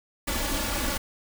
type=noise with comb filter; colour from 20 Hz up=pink; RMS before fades=-28 dBFS; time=0.27-0.98 s; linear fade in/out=10 ms; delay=3.5 ms; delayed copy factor=+0.8; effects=none